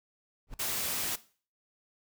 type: noise with exponential growth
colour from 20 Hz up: brown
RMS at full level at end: -32 dBFS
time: 0.47-0.54 s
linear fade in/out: 1 ms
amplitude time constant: 15 ms
type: noise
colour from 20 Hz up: white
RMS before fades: -33 dBFS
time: 0.59-1.16 s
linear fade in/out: 10 ms
effects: noise-tail reverb RT60 0.4 s tail -17 dB re dry